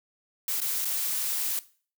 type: noise with dropouts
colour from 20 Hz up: blue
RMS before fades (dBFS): -29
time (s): 0.48-1.59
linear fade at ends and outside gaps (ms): 1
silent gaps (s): 0.603-0.616 / 0.847-0.854
effects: noise-tail reverb RT60 0.4 s tail -17 dB re dry